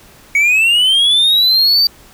triangle linear sweep, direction up, 2222 to 4655 Hz, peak -7 dBFS, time 0.35-1.87 s, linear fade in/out 2 ms, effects pink hiss -43 dBFS RMS until 2.13 s

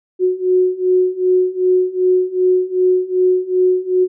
sine beating tone pair, 365.8 / 368.4 Hz, F#4 / F#4, -20 / -7 cents, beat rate 2.6 Hz, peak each -16 / -14 dBFS, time 0.19-4.08 s, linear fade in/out 50 ms, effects none

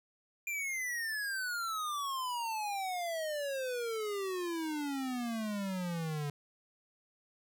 square exponential sweep, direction down, 2400 to 142.9 Hz, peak -35 dBFS, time 0.47-6.3 s, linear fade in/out 2 ms, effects none

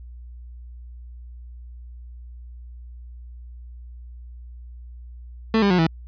30% pulse tone with pitch steps, 222.5 / 200.5 / 180.73 / 162.88 Hz, A3 / G3 / F#3 / E3, +20 / +39 / -40 / -20 cents, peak -13 dBFS, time 5.54-5.868 s, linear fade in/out 2 ms, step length 82 ms, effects added 60 Hz sine -37 dBFS peak until 6.07 s + resampled to 11025 Hz

